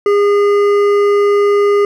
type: tone with hard clipping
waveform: triangle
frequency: 407.7 Hz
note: G#4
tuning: 32 cents flat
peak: -10 dBFS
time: 0.06-1.85 s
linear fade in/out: 2 ms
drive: 13 dB
effects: none